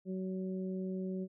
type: harmonic tone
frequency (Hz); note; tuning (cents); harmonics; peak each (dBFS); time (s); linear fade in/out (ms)
187.4; F#3; +22; 1 / 2 / 3; -36 / -41 / -49; 0.05-1.28; 50
effects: none